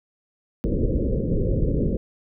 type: low-pass noise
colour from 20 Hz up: pink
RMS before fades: -22 dBFS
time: 0.64-1.97 s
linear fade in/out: 0 ms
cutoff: 550 Hz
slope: 96 dB/octave
effects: none

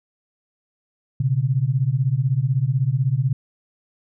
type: beating tone pair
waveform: sine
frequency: 123.47 / 139.47 Hz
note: B2 / C#3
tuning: 0 / +11 cents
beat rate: 16 Hz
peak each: -20 dBFS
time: 1.2-3.33 s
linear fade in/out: 5 ms
effects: none

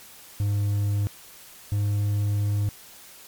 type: tone pair in turn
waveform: triangle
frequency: 102 / 102.65 Hz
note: G#2 / G#2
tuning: -31 / -20 cents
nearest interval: unison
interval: 11 cents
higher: second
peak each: -19 dBFS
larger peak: neither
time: 0.4-1.07 / 1.72-2.69 s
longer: second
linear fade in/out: 0 ms
effects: white hiss -47 dBFS RMS until 3.27 s + MP3 96 kbps

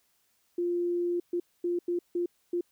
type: tone bursts at uneven times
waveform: sine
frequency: 349.2 Hz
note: F4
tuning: in tune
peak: -26 dBFS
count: 6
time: 0.58-1.2 / 1.33-1.4 / 1.64-1.79 / 1.88-1.99 / 2.15-2.26 / 2.53-2.61 s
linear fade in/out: 5 ms
effects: white hiss -71 dBFS RMS until 2.71 s

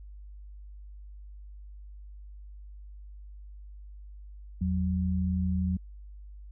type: tone pair together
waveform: sine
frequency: 82.22 / 185 Hz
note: E2 / F#3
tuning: -4 / 0 cents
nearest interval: octave + major second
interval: 1404 cents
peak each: -28 dBFS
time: 4.61-5.77 s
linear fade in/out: 5 ms
effects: added 50 Hz sine -43 dBFS peak until 6.51 s

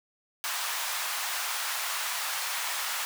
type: high-pass noise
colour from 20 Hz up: pink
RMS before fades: -32 dBFS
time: 0.44-3.05 s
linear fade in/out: 0 ms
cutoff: 860 Hz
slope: 24 dB/octave
effects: none

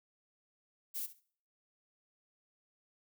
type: noise with echo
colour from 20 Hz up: violet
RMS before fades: -39 dBFS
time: 0.94-1.07 s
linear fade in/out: 20 ms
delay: 68 ms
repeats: 2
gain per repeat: -15 dB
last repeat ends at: 1.206 s
effects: noise-tail reverb RT60 0.5 s tail -21 dB re dry

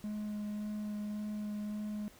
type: tone with vibrato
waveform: triangle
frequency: 209.9 Hz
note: G#3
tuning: 19 cents sharp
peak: -34 dBFS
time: 0.04-2.08 s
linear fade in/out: 0 ms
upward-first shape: sine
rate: 1.8 Hz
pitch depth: 10 cents each way
effects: pink hiss -59 dBFS RMS until 2.19 s

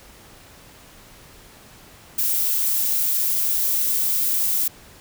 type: noise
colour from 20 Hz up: violet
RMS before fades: -21 dBFS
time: 2.18-4.68 s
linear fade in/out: 5 ms
effects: pink hiss -47 dBFS RMS until 5 s

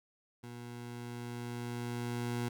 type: tone with level ramp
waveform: 20% pulse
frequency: 120 Hz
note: B2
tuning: 49 cents flat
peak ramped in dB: -40 to -28 dBFS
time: 0.43-2.49 s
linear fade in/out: 10 ms
effects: none

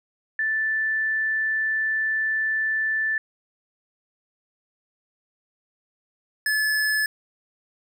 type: tone pair in turn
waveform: sine / square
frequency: 1760 / 1724.8 Hz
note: A6 / A6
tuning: 0 / -35 cents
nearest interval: unison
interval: 35 cents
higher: first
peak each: -21 dBFS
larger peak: neither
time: 0.39-3.18 / 6.46-7.06 s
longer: first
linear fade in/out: 2 ms
effects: none

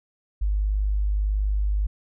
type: tone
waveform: sine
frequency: 50.8 Hz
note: G#1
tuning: 38 cents flat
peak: -20 dBFS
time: 0.41-1.87 s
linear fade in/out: 10 ms
effects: none

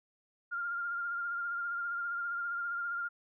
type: tone with vibrato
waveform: sine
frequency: 1400 Hz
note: F6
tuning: 4 cents sharp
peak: -33 dBFS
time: 0.51-3.09 s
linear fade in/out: 20 ms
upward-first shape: sine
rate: 15 Hz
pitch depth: 27 cents each way
effects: none

